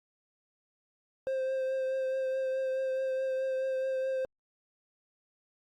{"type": "tone with vibrato", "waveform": "triangle", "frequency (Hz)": 526, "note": "C5", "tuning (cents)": 9, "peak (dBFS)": -27, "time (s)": [1.27, 4.25], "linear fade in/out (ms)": 0, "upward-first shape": "triangle", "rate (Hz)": 4.7, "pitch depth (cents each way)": 19, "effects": ["Opus 48 kbps"]}